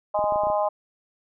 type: harmonic tone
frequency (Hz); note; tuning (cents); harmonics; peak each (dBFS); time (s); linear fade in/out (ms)
206.9; G#3; -6; 3 / 4 / 5 / 6; -23 / -25 / -28 / -38; 0.14-0.69; 10
type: clicks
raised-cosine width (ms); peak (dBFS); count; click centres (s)
2; -25; 7; 0.191 / 0.241 / 0.323 / 0.359 / 0.436 / 0.47 / 0.501
effects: none